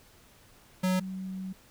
square / sine tone pair in turn, 185 / 188.67 Hz, F#3 / F#3, 0 / +34 cents, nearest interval unison, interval 34 cents, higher second, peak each -25 / -34 dBFS, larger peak first, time 0.83-1 / 1-1.53 s, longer second, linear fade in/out 10 ms, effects pink hiss -58 dBFS RMS until 1.7 s

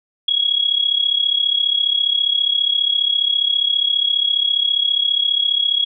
sine tone with amplitude modulation, 3322 Hz, G#7, in tune, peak -11 dBFS, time 0.28-5.85 s, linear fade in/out 5 ms, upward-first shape sine, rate 34.8 Hz, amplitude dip 80%, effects none

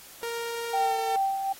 sawtooth tone with pitch glide, 466.2 to 450.1 Hz, A#4 to A4, 0 to +39 cents, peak -27 dBFS, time 0.23-1.16 s, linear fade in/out 0 ms, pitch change -61 cents, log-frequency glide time 0.72-0.95 s
sine tone with tremolo, 780 Hz, G5, 9 cents flat, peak -22 dBFS, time 0.73-1.53 s, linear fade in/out 10 ms, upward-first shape sine, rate 2.6 Hz, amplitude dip 50%
effects white hiss -48 dBFS RMS until 1.59 s + AAC 48 kbps

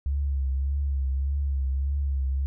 sine tone with vibrato, 68.6 Hz, C#2, 17 cents flat, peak -23 dBFS, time 0.06-2.46 s, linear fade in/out 0 ms, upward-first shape triangle, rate 1.7 Hz, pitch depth 65 cents each way, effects none

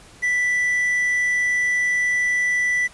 triangle tone with quantisation, 1975.5 Hz, B6, in tune, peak -16 dBFS, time 0.22-2.88 s, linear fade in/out 20 ms, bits 7, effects pink hiss -47 dBFS RMS until 2.93 s + resampled to 24000 Hz

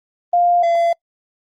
sine / triangle tone pair in turn, 701 / 680.3 Hz, F5 / F5, +6 / -46 cents, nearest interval minor second, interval 52 cents, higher first, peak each -11 dBFS, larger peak neither, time 0.33-0.63 / 0.63-0.93 s, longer neither, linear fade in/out 5 ms, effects noise-tail reverb RT60 0.1 s tail -26 dB re dry + Opus 24 kbps

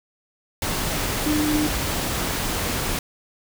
sine tone in noise, 301.9 Hz, D4, 48 cents sharp, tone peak -20 dBFS, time 1.26-1.67 s, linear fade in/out 2 ms, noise pink, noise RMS -25 dBFS, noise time 0.62-2.99 s, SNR +2 dB, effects none

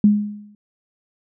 sine tone with exponential decay, 207.7 Hz, G#3, in tune, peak -7 dBFS, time 0.04-0.55 s, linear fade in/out 2 ms, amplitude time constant 110 ms, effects none

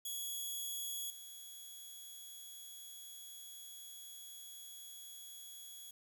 5% pulse tone with level steps, 3352 Hz, G#7, 15 cents sharp, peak -32 / -42 dBFS, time 0.05-5.91 s, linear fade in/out 5 ms, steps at 1.1 s, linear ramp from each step 2 ms, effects 10-bit

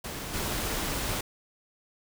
pink noise with level steps, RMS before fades -37 / -31 dBFS, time 0.04-1.21 s, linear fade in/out 5 ms, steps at 0.33 s, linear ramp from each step 20 ms, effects none

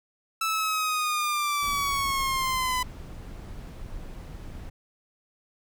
sawtooth linear sweep, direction down, 1318.5 to 1000 Hz, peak -21 dBFS, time 0.41-2.83 s, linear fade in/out 5 ms
brown noise, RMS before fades -39 dBFS, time 1.62-4.7 s, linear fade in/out 10 ms
effects none

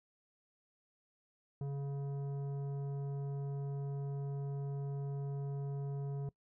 sine tone with tanh clipping, 140 Hz, C#3, 18 cents sharp, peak -38 dBFS, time 1.61-6.29 s, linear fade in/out 2 ms, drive 11 dB, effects noise-tail reverb RT60 0.1 s tail -22 dB re dry

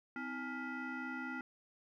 sine tone with frequency modulation, 829 Hz, G#5, 3 cents flat, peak -38 dBFS, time 0.16-1.41 s, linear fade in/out 2 ms, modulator 574 Hz, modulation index 1.9, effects tanh soft clip ceiling -35 dBFS + 13-bit

